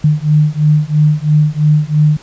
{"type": "beating tone pair", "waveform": "sine", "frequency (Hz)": [149.8, 152.8], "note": ["D3", "D#3"], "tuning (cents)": [35, -31], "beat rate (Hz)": 3, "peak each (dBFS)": -11, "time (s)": [0.04, 2.17], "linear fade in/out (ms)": 5, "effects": ["pink hiss -40 dBFS RMS until 2.22 s", "resampled to 16000 Hz"]}